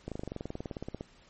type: slowing click train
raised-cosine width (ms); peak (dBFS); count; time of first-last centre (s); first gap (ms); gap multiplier
2; -23; 20; 0.08-1.009; 37; 1.03
effects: pink hiss -60 dBFS RMS until 1.29 s + MP3 32 kbps